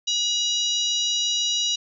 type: harmonic tone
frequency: 966 Hz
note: B5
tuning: 39 cents flat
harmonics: 3 / 4 / 5 / 6 / 7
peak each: -26 / -24 / -33 / -28 / -35 dBFS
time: 0.07-1.76 s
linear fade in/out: 10 ms
effects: none